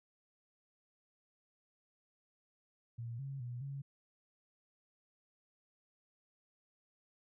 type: tone with pitch steps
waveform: sine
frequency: 117 / 137 / 121.8 / 138.6 Hz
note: A#2 / C#3 / B2 / C#3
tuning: +7 / -20 / -24 / 0 cents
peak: -40 dBFS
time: 2.98-3.82 s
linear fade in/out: 10 ms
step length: 210 ms
effects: none